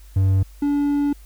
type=tone pair in turn; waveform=triangle; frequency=95.9 / 287.4 Hz; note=G2 / D4; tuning=-37 / -37 cents; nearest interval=octave + perfect fifth; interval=1900 cents; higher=second; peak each=-12 / -15 dBFS; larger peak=first; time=0.16-0.43 / 0.62-1.13 s; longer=second; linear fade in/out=5 ms; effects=added 50 Hz sine -41 dBFS peak until 1.25 s + white hiss -54 dBFS RMS until 1.25 s